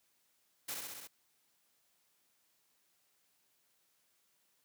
white noise with echo, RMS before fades -40 dBFS, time 0.68-0.75 s, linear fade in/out 10 ms, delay 65 ms, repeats 5, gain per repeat -2 dB, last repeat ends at 1.075 s, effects white hiss -75 dBFS RMS until 4.64 s + high-pass 100 Hz 12 dB/octave

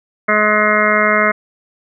harmonic tone, 211.7 Hz, G#3, 33 cents sharp, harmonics 1 / 2 / 3 / 5 / 6 / 7 / 8 / 9 / 10, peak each -21 / -22 / -17 / -22 / -17 / -20 / -23 / -20 / -17 dBFS, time 0.28-1.32 s, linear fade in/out 10 ms, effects none

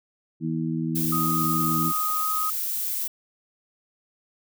harmonic tone, 80.5 Hz, E2, 41 cents flat, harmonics 2 / 3 / 4, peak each -27 / -29 / -30 dBFS, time 0.4-1.93 s, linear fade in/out 50 ms
violet noise, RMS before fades -28 dBFS, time 0.95-3.08 s, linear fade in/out 10 ms
sine tone with pitch glide, 1244.5 to 1251.7 Hz, D#6 to D#6, 0 to +10 cents, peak -25 dBFS, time 1.12-2.5 s, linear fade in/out 5 ms, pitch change +10 cents, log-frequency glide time 2.16-2.22 s
effects none

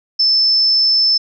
sine tone, 5274 Hz, E8, in tune, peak -10 dBFS, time 0.19-1.18 s, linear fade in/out 10 ms, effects none

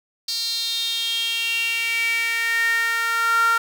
sawtooth tone with high-pass filter sweep, 460 Hz, A#4, 23 cents flat, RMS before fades -22 dBFS, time 0.28-3.58 s, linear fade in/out 5 ms, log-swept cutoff 4500 to 1300 Hz, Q 7.1, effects none

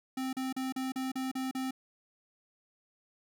square tone bursts, 261.6 Hz, C4, in tune, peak -33 dBFS, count 8, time 0.17-1.709 s, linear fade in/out 5 ms, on 160 ms, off 37 ms, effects none

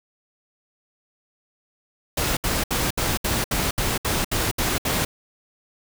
pink noise bursts, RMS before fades -23 dBFS, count 11, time 2.17-5.05 s, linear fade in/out 5 ms, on 200 ms, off 68 ms, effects none

